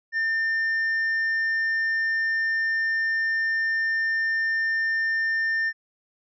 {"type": "tone", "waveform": "triangle", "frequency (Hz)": 1800, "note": "A6", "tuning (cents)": 39, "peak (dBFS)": -20, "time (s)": [0.12, 5.73], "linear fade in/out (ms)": 50, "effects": ["resampled to 16000 Hz"]}